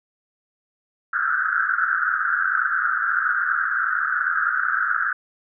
white band-pass noise, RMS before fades -22 dBFS, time 1.13-5.13 s, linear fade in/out 5 ms, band 1300 to 1600 Hz, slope 96 dB/octave, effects none

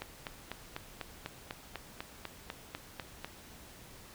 click train, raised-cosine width 0.3 ms, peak -22 dBFS, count 14, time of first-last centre 0.02-3.246 s, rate 4.03 Hz, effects pink hiss -53 dBFS RMS until 4.14 s

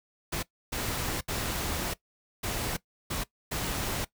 pink noise bursts at uneven times, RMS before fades -32 dBFS, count 6, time 0.32-0.43 / 0.72-1.21 / 1.28-1.94 / 2.43-2.77 / 3.1-3.24 / 3.51-4.05 s, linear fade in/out 10 ms, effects noise-tail reverb RT60 0.1 s tail -19 dB re dry

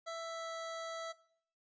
25% pulse tone with pitch glide, 662 to 657.8 Hz, E5 to E5, +7 to -4 cents, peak -36 dBFS, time 0.06-1.13 s, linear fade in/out 20 ms, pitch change -11 cents, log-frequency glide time 0.2-0.52 s, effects noise-tail reverb RT60 0.6 s tail -20 dB re dry + resampled to 16000 Hz

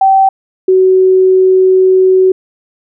sine tone pair in turn, 773 / 374.8 Hz, G5 / F#4, -24 / +22 cents, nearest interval octave + minor second, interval 1254 cents, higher first, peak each -4 dBFS, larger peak neither, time 0.01-0.29 / 0.68-2.32 s, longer second, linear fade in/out 5 ms, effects none

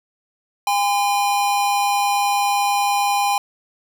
square tone pair together, 810.6 / 1020 Hz, G#5 / C6, -42 / -44 cents, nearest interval major third, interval 398 cents, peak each -18 / -24 dBFS, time 0.67-3.38 s, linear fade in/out 2 ms, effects none

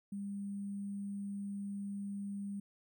sine tone with sample-and-hold, 200.2 Hz, G3, 37 cents sharp, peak -38 dBFS, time 0.12-2.6 s, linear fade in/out 5 ms, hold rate 8820 Hz, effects none

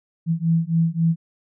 sine beating tone pair, 163.3 / 167 Hz, E3 / E3, -16 / +23 cents, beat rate 3.7 Hz, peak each -20 dBFS, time 0.26-1.16 s, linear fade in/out 50 ms, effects none

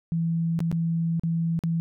sine tone with dropouts, 165.9 Hz, E3, 11 cents sharp, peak -22 dBFS, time 0.12-1.8 s, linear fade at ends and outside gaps 0 ms, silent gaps 0.591-0.604 / 0.715-0.726 / 1.196-1.235 / 1.591-1.637 s, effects none

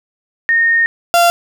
sine / 35% pulse tone pair in turn, 1842 / 690 Hz, A#6 / F5, -21 / -21 cents, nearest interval octave + perfect fourth, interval 1700 cents, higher first, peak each -9 / -6 dBFS, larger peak second, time 0.49-0.86 / 1.14-1.3 s, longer first, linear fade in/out 0 ms, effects none

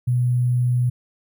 sine tone with sample-and-hold, 123.47 Hz, B2, in tune, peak -16 dBFS, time 0.07-0.9 s, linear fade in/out 10 ms, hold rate 11025 Hz, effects none

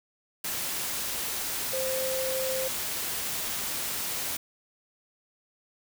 sine tone in noise, 523.3 Hz, C5, in tune, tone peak -29 dBFS, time 1.73-2.68 s, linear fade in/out 5 ms, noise white, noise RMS -32 dBFS, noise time 0.44-4.37 s, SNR 0 dB, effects none

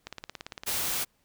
click train, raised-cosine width 0.2 ms, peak -20 dBFS, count 12, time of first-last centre 0.07-0.691 s, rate 17.7 Hz
white noise, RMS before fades -30 dBFS, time 0.66-1.05 s, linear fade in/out 20 ms
effects pink hiss -70 dBFS RMS until 1.24 s

